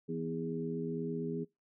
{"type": "harmonic tone with a mistuned harmonic", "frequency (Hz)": 82.1, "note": "E2", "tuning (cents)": -6, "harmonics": [2, 3, 4, 5], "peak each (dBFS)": [-39, -39, -44, -39], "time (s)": [0.08, 1.45], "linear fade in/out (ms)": 20, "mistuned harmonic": 4, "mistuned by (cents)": -35, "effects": ["noise-tail reverb RT60 0.2 s tail -23 dB re dry"]}